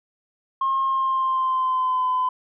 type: tone with pitch glide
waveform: sine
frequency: 1072 to 1014.8 Hz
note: C6 to B5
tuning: +42 to +47 cents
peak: -18 dBFS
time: 0.61-2.29 s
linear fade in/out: 5 ms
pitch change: -95 cents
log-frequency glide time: 0.84-2.07 s
effects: tanh soft clip ceiling -15 dBFS